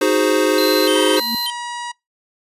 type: chord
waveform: square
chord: Ab dominant seventh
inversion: second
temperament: equal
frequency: 311.1 / 370 / 415.3 / 523.3 Hz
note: Eb4 / Gb4 / Ab4 / C5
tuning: 0 / 0 / 0 / 0 cents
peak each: -20 dBFS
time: 0.01-1.2 s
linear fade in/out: 5 ms
type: tone with vibrato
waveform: square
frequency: 3556 Hz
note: A7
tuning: 18 cents sharp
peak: -21 dBFS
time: 0.58-1.5 s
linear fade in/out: 0 ms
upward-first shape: square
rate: 1.7 Hz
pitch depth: 240 cents each way
type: harmonic tone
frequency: 960 Hz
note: B5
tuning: 49 cents flat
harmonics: 1 / 2 / 3 / 4 / 5 / 6 / 7 / 8 / 9 / 10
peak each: -26 / -32 / -36 / -38 / -40 / -42 / -43 / -44 / -45 / -46 dBFS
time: 0.95-1.92 s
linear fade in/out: 10 ms
type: tone with exponential growth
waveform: sine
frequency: 229.8 Hz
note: A#3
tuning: 25 cents flat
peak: -20 dBFS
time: 1.06-1.35 s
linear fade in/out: 2 ms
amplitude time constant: 61 ms
effects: noise-tail reverb RT60 0.2 s tail -25 dB re dry + resampled to 32000 Hz